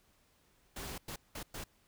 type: noise bursts at uneven times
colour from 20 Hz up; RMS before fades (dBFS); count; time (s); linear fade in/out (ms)
pink; -43; 4; 0.76-0.98 / 1.08-1.16 / 1.35-1.43 / 1.54-1.64; 5
effects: pink hiss -70 dBFS RMS until 1.87 s